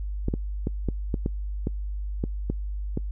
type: clicks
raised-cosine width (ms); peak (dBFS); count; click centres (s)
3; -13; 10; 0.284 / 0.339 / 0.671 / 0.887 / 1.142 / 1.261 / 1.671 / 2.239 / 2.5 / 2.974
effects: noise-tail reverb RT60 0.1 s tail -25 dB re dry + added 50 Hz sine -28 dBFS peak until 3.11 s